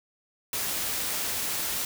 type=noise; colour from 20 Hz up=white; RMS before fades=-30 dBFS; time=0.53-1.85 s; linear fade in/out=2 ms; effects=none